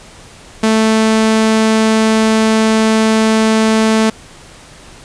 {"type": "tone", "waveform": "sawtooth", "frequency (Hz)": 220.2, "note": "A3", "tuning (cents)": 2, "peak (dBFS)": -5, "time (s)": [0.63, 4.1], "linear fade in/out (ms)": 5, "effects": ["pink hiss -38 dBFS RMS until 5.04 s", "resampled to 22050 Hz"]}